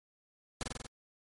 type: noise with echo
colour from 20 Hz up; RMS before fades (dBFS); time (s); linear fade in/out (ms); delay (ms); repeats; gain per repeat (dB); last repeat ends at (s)
pink; -35; 0.61-0.63; 0; 47; 5; -2; 0.865
effects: MP3 48 kbps